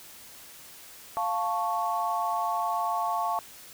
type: chord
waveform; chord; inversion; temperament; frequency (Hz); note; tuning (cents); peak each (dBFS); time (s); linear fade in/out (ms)
sine; F augmented; none; equal; 698.5 / 880 / 1108.7; F5 / A5 / C#6; 0 / 0 / 0; -30; 1.17-3.39; 0
effects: white hiss -48 dBFS RMS until 3.73 s